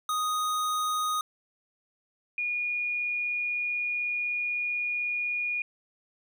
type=tone pair in turn; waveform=square / sine; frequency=1244.5 / 2441 Hz; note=D#6 / D#7; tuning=0 / -34 cents; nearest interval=octave; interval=1166 cents; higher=second; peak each=-27 dBFS; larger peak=neither; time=0.09-1.21 / 2.38-5.62 s; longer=second; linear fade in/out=2 ms; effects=none